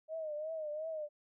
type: tone with vibrato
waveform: sine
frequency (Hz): 621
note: D#5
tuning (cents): -3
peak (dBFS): -37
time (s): 0.08-1.09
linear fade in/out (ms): 50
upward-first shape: triangle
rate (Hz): 2.8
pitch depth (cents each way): 92
effects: none